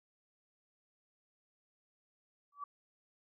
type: tone with exponential growth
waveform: sine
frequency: 1148 Hz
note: D6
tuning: 40 cents flat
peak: -36 dBFS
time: 2.52-2.64 s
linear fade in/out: 5 ms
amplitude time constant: 26 ms
effects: none